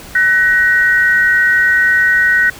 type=tone pair together; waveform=sine; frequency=1500.1 / 1890 Hz; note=F#6 / A#6; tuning=+23 / +23 cents; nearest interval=major third; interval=400 cents; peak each=-11 dBFS; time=0.15-2.5 s; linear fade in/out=5 ms; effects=pink hiss -34 dBFS RMS until 2.59 s